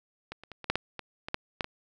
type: clicks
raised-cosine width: 0.3 ms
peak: -22 / -30 / -27 / -25 / -9 / -11 / -21 / -20 / -12 / -12 / -20 dBFS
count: 11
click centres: 0.32 / 0.436 / 0.517 / 0.643 / 0.7 / 0.756 / 0.993 / 1.285 / 1.344 / 1.608 / 1.644 s
effects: none